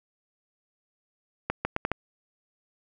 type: accelerating click train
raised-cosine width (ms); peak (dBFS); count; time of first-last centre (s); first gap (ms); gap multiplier
0.5; -11; 5; 1.5-1.916; 150; 0.76
effects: none